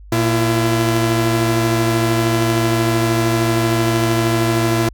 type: tone pair together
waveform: sawtooth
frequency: 116.54 / 336.6 Hz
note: A#2 / E4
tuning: 0 / +36 cents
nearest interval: octave + tritone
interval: 1836 cents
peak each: -13 dBFS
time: 0.12-4.89 s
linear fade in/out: 5 ms
effects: added 50 Hz sine -36 dBFS peak until 4.93 s